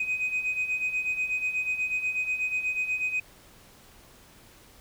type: beating tone pair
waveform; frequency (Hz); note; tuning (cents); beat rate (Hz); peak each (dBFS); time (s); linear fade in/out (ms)
sine; 2502 / 2510.2; D#7 / D#7; +9 / +15; 8.2; -31 / -26; 0-3.2; 5
effects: tanh soft clip ceiling -22 dBFS + pink hiss -54 dBFS RMS until 4.8 s